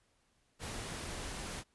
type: noise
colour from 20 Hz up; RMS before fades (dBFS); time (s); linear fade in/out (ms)
pink; -42; 0.59-1.64; 50
effects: pink hiss -74 dBFS RMS until 1.74 s + resampled to 24000 Hz